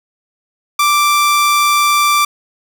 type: tone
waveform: sawtooth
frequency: 1174.7 Hz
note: D6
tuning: in tune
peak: -6 dBFS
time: 0.79-2.25 s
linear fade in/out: 5 ms
effects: none